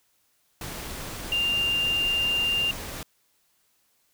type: tone in noise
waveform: sine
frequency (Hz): 2794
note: F7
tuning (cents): 0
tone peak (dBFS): -22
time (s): 1.32-2.71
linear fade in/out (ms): 2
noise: pink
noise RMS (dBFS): -36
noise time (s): 0.61-3.03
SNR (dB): +11
effects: white hiss -68 dBFS RMS until 4.13 s